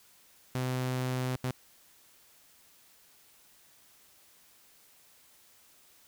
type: tone bursts at uneven times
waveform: sawtooth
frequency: 127.8 Hz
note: C3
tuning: 40 cents flat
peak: -26 dBFS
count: 2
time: 0.55-1.36 / 1.44-1.51 s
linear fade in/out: 2 ms
effects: white hiss -61 dBFS RMS until 6.07 s